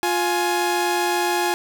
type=tone pair together; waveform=sawtooth; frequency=352.3 / 837.9 Hz; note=F4 / G#5; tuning=+15 / +15 cents; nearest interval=octave + minor third; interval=1500 cents; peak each=-18 dBFS; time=0.03-1.54 s; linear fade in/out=0 ms; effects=none